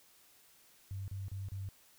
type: tone bursts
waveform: sine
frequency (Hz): 97.4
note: G2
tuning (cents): -11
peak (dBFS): -38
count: 4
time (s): 0.91-1.689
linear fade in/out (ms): 0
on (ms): 170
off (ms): 33
effects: white hiss -64 dBFS RMS until 1.98 s

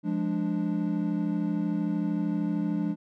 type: chord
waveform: triangle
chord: D diminished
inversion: first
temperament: equal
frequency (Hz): 174.61 / 207.7 / 293.7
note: F3 / Ab3 / D4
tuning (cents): 0 / 0 / 0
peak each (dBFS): -28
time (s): 0.03-2.96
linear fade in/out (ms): 50
effects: none

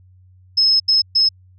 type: tone bursts at uneven times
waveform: sine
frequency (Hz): 5180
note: E8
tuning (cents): -31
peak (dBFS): -11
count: 3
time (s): 0.57-0.8 / 0.88-1.02 / 1.15-1.29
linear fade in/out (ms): 10
effects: added 92 Hz sine -46 dBFS peak until 1.58 s

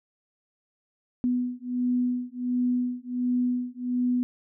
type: beating tone pair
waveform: sine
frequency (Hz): 246.9 / 248.3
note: B3 / B3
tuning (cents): 0 / +9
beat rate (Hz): 1.4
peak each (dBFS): -27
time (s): 1.24-4.23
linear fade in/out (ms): 0
effects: none

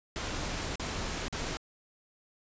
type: noise with dropouts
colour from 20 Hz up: pink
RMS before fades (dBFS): -35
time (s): 0.16-1.57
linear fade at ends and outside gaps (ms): 0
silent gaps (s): 0.756-0.797 / 1.282-1.326
effects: resampled to 16000 Hz

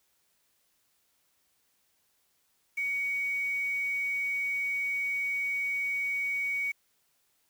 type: tone with quantisation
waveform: sine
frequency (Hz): 2245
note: C#7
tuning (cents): +21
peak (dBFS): -28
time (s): 2.77-6.72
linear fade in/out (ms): 10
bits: 8
effects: white hiss -72 dBFS RMS until 7.49 s

